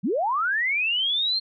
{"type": "linear sweep", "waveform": "sine", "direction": "up", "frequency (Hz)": [152.2, 4250], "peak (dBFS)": -21, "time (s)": [0.03, 1.4], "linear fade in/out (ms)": 20, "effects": []}